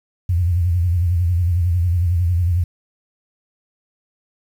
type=tone with vibrato; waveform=sine; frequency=87.31 Hz; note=F2; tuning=in tune; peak=-14 dBFS; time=0.29-2.64 s; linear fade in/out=5 ms; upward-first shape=sine; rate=11 Hz; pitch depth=95 cents each way; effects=8-bit